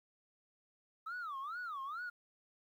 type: tone with vibrato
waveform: sine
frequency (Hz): 1255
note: D#6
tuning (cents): +15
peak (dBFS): -38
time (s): 1.06-2.1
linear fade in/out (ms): 10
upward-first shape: sine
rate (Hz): 2.3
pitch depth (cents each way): 280
effects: tanh soft clip ceiling -38 dBFS + 12-bit